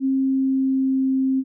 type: tone with pitch glide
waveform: sine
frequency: 267.2 to 264.6 Hz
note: C4 to C4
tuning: +36 to +20 cents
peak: -17 dBFS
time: 0-1.44 s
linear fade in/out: 50 ms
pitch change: -16 cents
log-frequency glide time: 0.12-1.13 s
effects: none